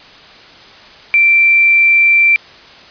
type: tone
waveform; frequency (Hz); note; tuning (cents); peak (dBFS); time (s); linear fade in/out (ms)
sine; 2349; D7; 0; -6; 1.14-2.36; 0
effects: white hiss -38 dBFS RMS until 2.9 s + resampled to 11025 Hz